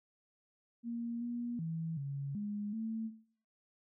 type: tone with pitch steps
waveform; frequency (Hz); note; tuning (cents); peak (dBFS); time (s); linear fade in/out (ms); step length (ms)
sine; 234.4 / 239.1 / 163 / 139.6 / 206.6 / 223.1; A#3 / A#3 / E3 / C#3 / G#3 / A3; +10 / +44 / -19 / +13 / -9 / +24; -36; 0.83-3.11; 50; 380
effects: noise-tail reverb RT60 0.6 s tail -17 dB re dry